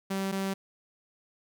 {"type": "tone pair in turn", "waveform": "sawtooth", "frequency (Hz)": [193.7, 193.7], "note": ["G3", "G3"], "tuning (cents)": [-20, -20], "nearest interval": "unison", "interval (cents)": 0, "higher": "neither", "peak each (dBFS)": -25, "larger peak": "neither", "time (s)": [[0.1, 0.32], [0.32, 0.54]], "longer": "neither", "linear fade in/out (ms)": 10, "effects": []}